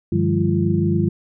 sine tone cluster, 98.6 / 151.8 / 175.7 / 202.9 / 343.3 Hz, G2 / D#3 / F3 / G#3 / F4, +11 / -42 / +11 / -40 / -30 cents, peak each -22 dBFS, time 0.12-1.09 s, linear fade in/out 5 ms, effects none

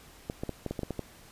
clicks, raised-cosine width 2 ms, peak -19 dBFS, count 9, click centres 0.299 / 0.435 / 0.493 / 0.663 / 0.71 / 0.792 / 0.833 / 0.907 / 0.993 s, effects pink hiss -54 dBFS RMS until 1.31 s + resampled to 32000 Hz

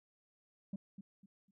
sine tone with echo, 196 Hz, G3, in tune, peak -35 dBFS, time 0.73-0.76 s, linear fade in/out 5 ms, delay 250 ms, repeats 3, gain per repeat -11 dB, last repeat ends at 1.51 s, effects tanh soft clip ceiling -37 dBFS

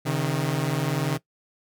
sawtooth tone pair together, 135.13 / 155.56 Hz, C#3 / D#3, -44 / 0 cents, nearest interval major second, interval 244 cents, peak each -22 dBFS, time 0.05-1.18 s, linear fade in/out 20 ms, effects noise-tail reverb RT60 0.1 s tail -19 dB re dry

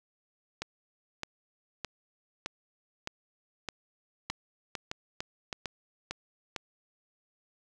two click trains, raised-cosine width 0.2 ms, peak -17 / -17 dBFS, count 6 / 9, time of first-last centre 4.3-6.562 / 0.62-5.528 s, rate 2.21 / 1.63 Hz, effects none

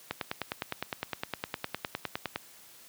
click train, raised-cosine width 0.3 ms, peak -15 dBFS, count 23, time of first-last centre 0.11-2.359 s, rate 9.78 Hz, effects white hiss -54 dBFS RMS until 2.88 s + high-pass 80 Hz 12 dB/octave

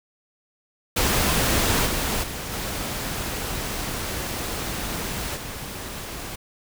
pink noise with level steps, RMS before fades -21 / -25 / -32 / -29 / -34 dBFS, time 0.96-6.36 s, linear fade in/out 10 ms, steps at 1.85 / 2.22 / 2.51 / 5.35 s, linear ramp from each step 20 ms, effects none

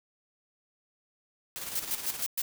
white noise with tremolo, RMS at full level -37 dBFS, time 1.56-2.23 s, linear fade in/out 0 ms, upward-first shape square, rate 19 Hz, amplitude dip 40%
blue noise bursts, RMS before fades -30 dBFS, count 5, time 1.75-2.42 s, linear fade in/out 5 ms, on 46 ms, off 110 ms
effects none

